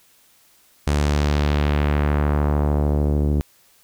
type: tone with low-pass filter sweep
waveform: sawtooth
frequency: 73.42 Hz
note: D2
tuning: in tune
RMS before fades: -19 dBFS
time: 0.87-3.41 s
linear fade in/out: 0 ms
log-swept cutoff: 9200 to 330 Hz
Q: 1.1
effects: white hiss -56 dBFS RMS until 3.83 s